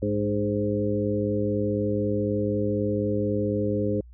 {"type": "harmonic tone with a mistuned harmonic", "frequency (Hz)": 104, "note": "G#2", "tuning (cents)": 3, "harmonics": [1, 2, 3, 4, 5], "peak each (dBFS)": [-29, -29, -29, -29, -29], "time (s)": [0.02, 4.01], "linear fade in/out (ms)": 5, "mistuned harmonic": 3, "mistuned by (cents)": -32, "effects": ["added 60 Hz sine -44 dBFS peak until 4.13 s"]}